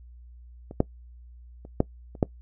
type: clicks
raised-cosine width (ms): 2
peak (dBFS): -25 / -6 / -30 / -6 / -29 / -6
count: 6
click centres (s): 0.711 / 0.804 / 1.651 / 1.804 / 2.152 / 2.228
effects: noise-tail reverb RT60 0.1 s tail -21 dB re dry + added 60 Hz sine -45 dBFS peak until 2.41 s